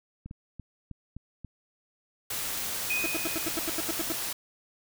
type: clicks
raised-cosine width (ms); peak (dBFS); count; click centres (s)
5; -28; 6; 0.26 / 0.311 / 0.597 / 0.913 / 1.166 / 1.447
type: noise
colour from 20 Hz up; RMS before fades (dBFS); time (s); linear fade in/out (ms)
white; -33; 2.3-4.33; 5
type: tone with exponential decay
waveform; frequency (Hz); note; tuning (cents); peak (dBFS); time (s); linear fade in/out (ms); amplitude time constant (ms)
sine; 2495; D#7; +4; -25; 2.9-4.05; 5; 250
type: tone bursts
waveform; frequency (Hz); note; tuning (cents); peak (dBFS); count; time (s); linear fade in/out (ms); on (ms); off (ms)
35% pulse; 328.4; E4; -6; -27; 11; 3.04-4.121; 0; 21; 85
effects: none